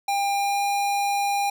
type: tone with pitch glide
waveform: square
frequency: 800 to 805.1 Hz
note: G5 to G5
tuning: +35 to +46 cents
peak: -22 dBFS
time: 0.08-1.5 s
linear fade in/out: 5 ms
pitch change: +11 cents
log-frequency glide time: 0.33-0.63 s
effects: none